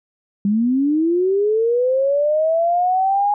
sine linear sweep, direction up, 196 to 830.6 Hz, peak -14 dBFS, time 0.45-3.34 s, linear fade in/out 2 ms, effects none

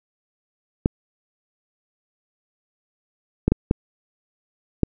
clicks, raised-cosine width 3 ms, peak -3 dBFS, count 5, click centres 0.859 / 3.48 / 3.52 / 3.711 / 4.833 s, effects none

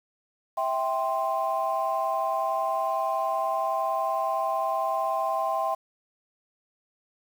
sine chord, C major, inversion first, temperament just, 654.1 / 784.9 / 1046.5 Hz, E5 / G5 / C6, -14 / +2 / 0 cents, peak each -28 dBFS, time 0.57-5.75 s, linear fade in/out 10 ms, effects tanh soft clip ceiling -15 dBFS + 8-bit

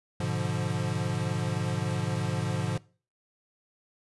square chord, G# diminished seventh, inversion none, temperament equal, 103.83 / 123.47 / 146.83 / 174.61 Hz, G#2 / B2 / D3 / F3, 0 / 0 / 0 / 0 cents, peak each -34 dBFS, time 0.2-2.78 s, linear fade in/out 5 ms, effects noise-tail reverb RT60 0.4 s tail -22 dB re dry + resampled to 24000 Hz

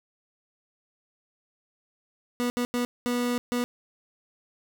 30% pulse tone bursts at uneven times, 243.7 Hz, B3, 23 cents flat, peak -22 dBFS, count 5, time 2.4-2.5 / 2.57-2.65 / 2.74-2.85 / 3.06-3.38 / 3.52-3.64 s, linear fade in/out 0 ms, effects none

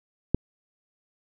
click, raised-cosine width 3 ms, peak -7 dBFS, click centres 0.346 s, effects none

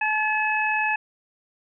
harmonic tone, 859 Hz, A5, 42 cents flat, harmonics 1 / 2 / 3, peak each -25 / -25 / -25 dBFS, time 0.01-0.96 s, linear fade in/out 5 ms, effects none

